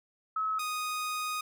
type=tone pair in turn; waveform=sine / sawtooth; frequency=1288 / 1243.2 Hz; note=E6 / D#6; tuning=-41 / -2 cents; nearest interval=minor second; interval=61 cents; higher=first; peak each=-28 dBFS; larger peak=neither; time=0.36-0.59 / 0.59-1.41 s; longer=second; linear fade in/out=5 ms; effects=none